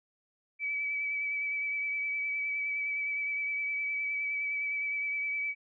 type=tone with vibrato; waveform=sine; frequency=2294 Hz; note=D7; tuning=41 cents flat; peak=-30 dBFS; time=0.59-5.55 s; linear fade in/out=50 ms; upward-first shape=sine; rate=9.7 Hz; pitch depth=19 cents each way; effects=none